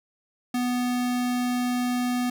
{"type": "tone", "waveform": "square", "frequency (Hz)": 246.9, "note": "B3", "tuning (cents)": 0, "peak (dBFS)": -24, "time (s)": [0.54, 2.3], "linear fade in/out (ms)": 5, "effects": []}